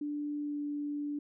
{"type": "tone with pitch glide", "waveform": "sine", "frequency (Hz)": [293.7, 291.7], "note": ["D4", "D4"], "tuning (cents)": [0, -12], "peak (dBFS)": -33, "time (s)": [0.01, 1.19], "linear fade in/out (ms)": 5, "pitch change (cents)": -12, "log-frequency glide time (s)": [0.4, 0.58], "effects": []}